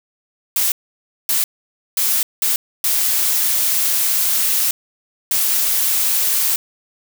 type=noise bursts at uneven times; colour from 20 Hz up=blue; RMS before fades=-17 dBFS; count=6; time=0.56-0.72 / 1.29-1.44 / 1.97-2.23 / 2.42-2.56 / 2.84-4.71 / 5.31-6.56 s; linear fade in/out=2 ms; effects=none